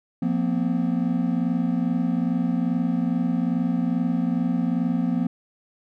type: chord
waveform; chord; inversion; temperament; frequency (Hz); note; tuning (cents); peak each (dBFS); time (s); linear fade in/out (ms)
triangle; F suspended fourth; none; equal with one note detuned; 174.61 / 233.1 / 255.5; F3 / Bb3 / C4; 0 / 0 / -41; -23; 0.22-5.27; 5
effects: none